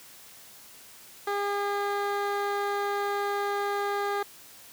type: tone with low-pass filter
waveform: 15% pulse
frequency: 405.2 Hz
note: G#4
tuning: 43 cents flat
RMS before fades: -29 dBFS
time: 1.27-4.23 s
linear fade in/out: 5 ms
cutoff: 3400 Hz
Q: 0.51
effects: white hiss -50 dBFS RMS until 4.72 s + high-pass 60 Hz 12 dB/octave